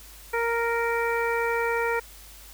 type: harmonic tone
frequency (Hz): 465.6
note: A#4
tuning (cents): -2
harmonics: 1 / 2 / 3 / 4 / 5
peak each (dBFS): -26 / -29 / -31 / -32 / -33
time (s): 0.33-2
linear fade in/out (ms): 10
effects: added 50 Hz sine -48 dBFS peak until 2.53 s + white hiss -48 dBFS RMS until 2.53 s